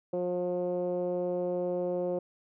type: tone with low-pass filter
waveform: 10% pulse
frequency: 178.5 Hz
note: F3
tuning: 38 cents sharp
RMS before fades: -31 dBFS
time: 0.13-2.19 s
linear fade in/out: 5 ms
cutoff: 480 Hz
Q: 4.7
effects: none